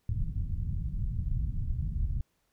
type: low-pass noise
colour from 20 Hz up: pink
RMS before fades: -31 dBFS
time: 0.09-2.21 s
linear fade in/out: 2 ms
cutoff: 140 Hz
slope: 24 dB/octave
effects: pink hiss -75 dBFS RMS until 2.52 s